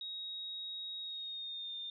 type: tone with pitch glide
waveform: sine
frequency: 3780 to 3624 Hz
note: A#7 to A#7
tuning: +23 to -50 cents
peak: -40 dBFS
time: 0.01-1.9 s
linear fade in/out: 2 ms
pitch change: -73 cents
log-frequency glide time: 1-1.76 s
effects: none